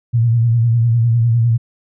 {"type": "tone with vibrato", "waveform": "sine", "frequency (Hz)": 116.54, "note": "A#2", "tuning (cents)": 0, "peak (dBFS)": -10, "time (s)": [0.13, 1.58], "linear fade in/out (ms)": 20, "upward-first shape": "sine", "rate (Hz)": 9.9, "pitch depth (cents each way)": 56, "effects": []}